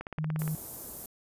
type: click train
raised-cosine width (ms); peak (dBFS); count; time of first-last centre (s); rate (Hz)
0.5; -23; 9; 0.01-0.478; 17.1
type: tone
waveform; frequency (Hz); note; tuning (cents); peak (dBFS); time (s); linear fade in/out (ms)
sine; 155.56; D#3; 0; -29; 0.18-0.55; 0
type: band-stop noise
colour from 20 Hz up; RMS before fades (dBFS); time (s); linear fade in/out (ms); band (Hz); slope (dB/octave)
white; -39; 0.39-1.06; 2; 610 to 12000; 12
effects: resampled to 32000 Hz